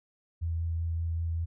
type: tone with vibrato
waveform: sine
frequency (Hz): 83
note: E2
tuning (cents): +12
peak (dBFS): -28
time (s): 0.41-1.46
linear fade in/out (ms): 20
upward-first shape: sine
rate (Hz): 5.2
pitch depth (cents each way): 12
effects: none